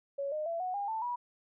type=tone with pitch steps; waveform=sine; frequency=558 / 612 / 671.3 / 736.3 / 807.6 / 885.8 / 971.5 Hz; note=C#5 / D#5 / E5 / F#5 / G#5 / A5 / B5; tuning=+11 / -29 / +31 / -9 / -49 / +11 / -29 cents; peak=-32 dBFS; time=0.18-1.16 s; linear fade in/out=10 ms; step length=140 ms; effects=none